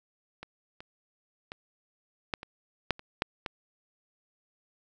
clicks, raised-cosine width 0.3 ms, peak -25 / -28 / -23 / -13 / -25 / -9 / -29 / -10 / -17 dBFS, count 9, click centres 0.43 / 0.805 / 1.519 / 2.338 / 2.431 / 2.907 / 2.994 / 3.221 / 3.462 s, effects none

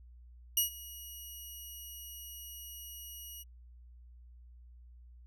5% pulse tone with ADSR envelope, 2900 Hz, F#7, 35 cents flat, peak -16 dBFS, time 0.57-3.44 s, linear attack 4 ms, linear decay 120 ms, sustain -21 dB, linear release 27 ms, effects added 60 Hz sine -52 dBFS peak until 5.26 s

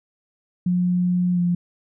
sine tone with pitch glide, 178.9 to 175.32 Hz, F3 to F3, +42 to +7 cents, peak -17 dBFS, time 0.66-1.55 s, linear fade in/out 5 ms, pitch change -35 cents, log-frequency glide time 1.33-1.4 s, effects none

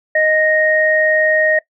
sine tone pair together, 622.3 / 1864.8 Hz, D#5 / A#6, 0 / 0 cents, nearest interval octave + perfect fifth, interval 1900 cents, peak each -14 dBFS, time 0.15-1.59 s, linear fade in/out 5 ms, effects noise-tail reverb RT60 0.1 s tail -19 dB re dry

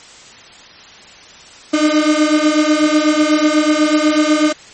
35% pulse beating tone pair, 300.7 / 308.8 Hz, D4 / D#4, +41 / -13 cents, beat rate 8.1 Hz, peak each -12 dBFS, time 1.73-4.53 s, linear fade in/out 10 ms, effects white hiss -39 dBFS RMS until 4.73 s + MP3 32 kbps

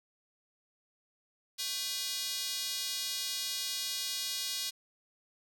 square tone with high-pass filter, 222.5 Hz, A3, 20 cents sharp, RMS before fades -36 dBFS, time 1.58-4.71 s, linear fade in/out 20 ms, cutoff 4100 Hz, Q 1.9, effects none

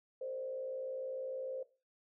sine tone with frequency modulation, 523.3 Hz, C5, in tune, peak -38 dBFS, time 0.21-1.63 s, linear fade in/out 5 ms, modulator 60 Hz, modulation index 0.74, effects noise-tail reverb RT60 0.3 s tail -17 dB re dry

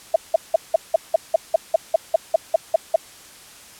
sine tone bursts, 653 Hz, E5, 17 cents flat, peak -10 dBFS, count 15, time 0.14-2.96 s, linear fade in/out 5 ms, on 20 ms, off 180 ms, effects white hiss -44 dBFS RMS until 3.79 s + low-pass 11000 Hz 12 dB/octave

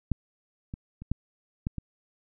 clicks, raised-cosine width 5 ms, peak -13 / -23 / -28 / -14 / -16 / -21 dBFS, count 6, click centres 0.117 / 0.739 / 1.02 / 1.116 / 1.669 / 1.783 s, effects none

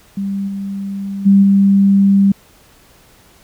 sine tone with level steps, 197.3 Hz, G3, 11 cents sharp, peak -17 / -20 / -5 / -7 dBFS, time 0.17-2.32 s, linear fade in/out 5 ms, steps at 0.47 / 1.25 / 1.42 s, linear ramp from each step 20 ms, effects pink hiss -48 dBFS RMS until 3.43 s

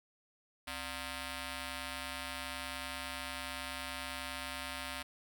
5% pulse ring-modulated tone, 329.6 Hz, E4, in tune, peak -25 dBFS, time 0.67-5.03 s, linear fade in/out 10 ms, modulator 399 Hz, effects none

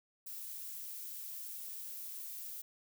violet noise, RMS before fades -45 dBFS, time 0.26-2.62 s, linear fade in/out 10 ms, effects none

